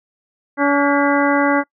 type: harmonic tone with a mistuned harmonic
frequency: 284.3 Hz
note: C#4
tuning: 44 cents sharp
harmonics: 1 / 2 / 3 / 4 / 5 / 6 / 7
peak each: -16 / -19 / -21 / -22 / -23 / -24 / -24 dBFS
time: 0.57-1.64 s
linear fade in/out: 50 ms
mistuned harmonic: 6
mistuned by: -88 cents
effects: noise-tail reverb RT60 0.1 s tail -24 dB re dry